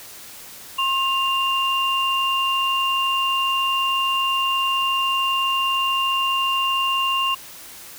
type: tone pair together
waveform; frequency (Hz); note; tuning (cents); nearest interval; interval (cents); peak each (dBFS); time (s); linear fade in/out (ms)
sine; 1068.6 / 2794; C6 / F7; +36 / 0; octave + perfect fourth; 1664; -21; 0.78-7.35; 10
effects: white hiss -40 dBFS RMS until 7.98 s

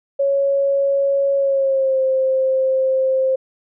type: tone with pitch glide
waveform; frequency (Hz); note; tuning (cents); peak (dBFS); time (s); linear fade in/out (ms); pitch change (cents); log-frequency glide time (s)
sine; 554.4 to 526.3; C#5 to C5; 0 to +10; -14; 0.19-3.36; 10; -90; 1.36-2.01
effects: none

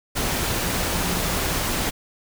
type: tone in noise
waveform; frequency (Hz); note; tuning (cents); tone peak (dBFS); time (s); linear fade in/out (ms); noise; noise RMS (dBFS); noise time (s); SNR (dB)
sine; 177.1; F3; +24; -32; 0.69-1.37; 20; pink; -24; 0.15-1.91; -11
effects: none

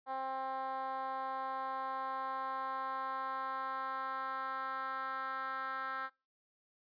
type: tone with band-pass filter sweep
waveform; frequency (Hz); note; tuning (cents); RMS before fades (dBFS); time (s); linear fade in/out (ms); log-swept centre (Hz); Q
10% pulse; 264.7; C4; +20; -39; 0.06-6.1; 50; 840 to 1400; 2.9
effects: noise-tail reverb RT60 0.3 s tail -26 dB re dry + resampled to 11025 Hz

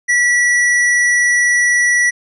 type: tone with hard clipping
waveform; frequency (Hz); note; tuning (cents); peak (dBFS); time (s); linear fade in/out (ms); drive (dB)
triangle; 1946; B6; -26; -12; 0.08-2.11; 20; 15
effects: resampled to 24000 Hz

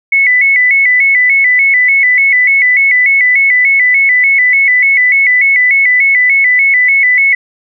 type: tone with vibrato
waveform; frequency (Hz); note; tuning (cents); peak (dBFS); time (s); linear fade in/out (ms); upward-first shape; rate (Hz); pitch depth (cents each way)
sine; 2093; C7; 0; -5; 0.12-7.35; 5; square; 3.4; 84
effects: none

